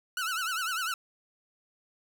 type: tone with vibrato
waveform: sawtooth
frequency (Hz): 1400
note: F6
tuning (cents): +4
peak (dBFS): -26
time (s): 0.17-0.94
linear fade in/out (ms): 2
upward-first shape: sine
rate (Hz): 10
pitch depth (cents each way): 140
effects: none